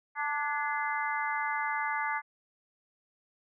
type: harmonic tone with a mistuned harmonic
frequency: 293.7 Hz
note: D4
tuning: in tune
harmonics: 3 / 4 / 5 / 6 / 7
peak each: -33 / -36 / -38 / -37 / -36 dBFS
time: 0.15-2.22 s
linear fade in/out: 50 ms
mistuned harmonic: 6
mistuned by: -59 cents
effects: none